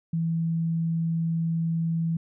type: tone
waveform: sine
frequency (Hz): 164.81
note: E3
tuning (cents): 0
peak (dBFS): -23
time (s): 0.13-2.17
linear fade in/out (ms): 5
effects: none